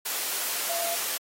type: tone in noise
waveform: sine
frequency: 680 Hz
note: F5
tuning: 46 cents flat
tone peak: -31 dBFS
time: 0.69-0.95 s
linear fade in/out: 10 ms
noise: white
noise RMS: -30 dBFS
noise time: 0.05-1.18 s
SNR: -4 dB
effects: high-pass 400 Hz 12 dB/octave + AAC 48 kbps